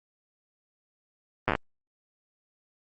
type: slowing click train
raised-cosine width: 0.5 ms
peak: -9 dBFS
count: 7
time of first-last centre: 1.48-1.552 s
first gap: 8 ms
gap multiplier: 1.16
effects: Opus 32 kbps